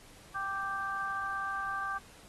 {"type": "harmonic tone", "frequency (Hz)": 392, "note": "G4", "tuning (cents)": 0, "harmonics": [2, 3, 4], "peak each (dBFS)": [-41, -35, -37], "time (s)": [0.34, 1.99], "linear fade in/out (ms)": 20, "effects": ["pink hiss -56 dBFS RMS until 2.28 s", "AAC 32 kbps"]}